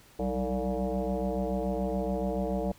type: tone with frequency modulation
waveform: sine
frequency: 195.5 Hz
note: G3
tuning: 4 cents flat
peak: -27 dBFS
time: 0.19-2.72 s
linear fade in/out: 5 ms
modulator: 128 Hz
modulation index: 4
effects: pink hiss -57 dBFS RMS until 2.78 s